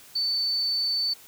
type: tone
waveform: sine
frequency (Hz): 4516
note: C#8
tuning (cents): +31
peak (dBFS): -23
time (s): 0.15-1.14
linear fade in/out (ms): 10
effects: white hiss -50 dBFS RMS until 1.27 s